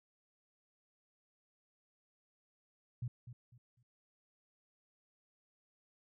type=tone with echo; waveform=sine; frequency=121.4 Hz; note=B2; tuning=29 cents flat; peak=-36 dBFS; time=3.02-3.08 s; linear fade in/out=5 ms; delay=250 ms; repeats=3; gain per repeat=-11 dB; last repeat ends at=3.83 s; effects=none